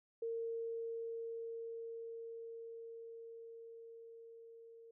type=tone with level ramp; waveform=sine; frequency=458.5 Hz; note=A#4; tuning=29 cents flat; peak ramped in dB=-37 to -55 dBFS; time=0.22-4.91 s; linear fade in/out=5 ms; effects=none